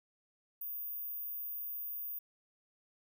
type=tone; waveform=sine; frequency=14917 Hz; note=A#9; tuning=in tune; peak=-38 dBFS; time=0.61-2.19 s; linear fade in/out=5 ms; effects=none